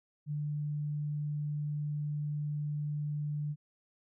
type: tone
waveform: sine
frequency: 148.2 Hz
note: D3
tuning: 16 cents sharp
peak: -32 dBFS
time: 0.26-3.56 s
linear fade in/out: 50 ms
effects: none